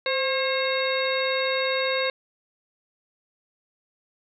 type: harmonic tone with a mistuned harmonic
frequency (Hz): 539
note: C#5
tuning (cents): -49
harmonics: 1 / 2 / 3 / 4 / 5 / 7 / 8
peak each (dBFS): -25 / -32 / -32 / -30 / -34 / -32 / -35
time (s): 0.06-2.1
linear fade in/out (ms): 2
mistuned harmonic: 1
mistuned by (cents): -57
effects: none